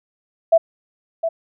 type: tone with echo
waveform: sine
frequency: 660 Hz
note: E5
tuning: 2 cents sharp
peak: -8 dBFS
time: 0.52-0.58 s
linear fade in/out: 10 ms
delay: 710 ms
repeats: 1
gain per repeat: -9 dB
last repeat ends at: 1.29 s
effects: none